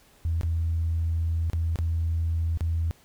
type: tone with dropouts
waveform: sine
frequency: 82.41 Hz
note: E2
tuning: in tune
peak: -22 dBFS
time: 0.25-2.91 s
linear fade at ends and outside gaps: 0 ms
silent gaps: 0.411-0.433 / 1.499-1.533 / 1.758-1.788 / 2.574-2.608 s
effects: tanh soft clip ceiling -18 dBFS + pink hiss -58 dBFS RMS until 3.04 s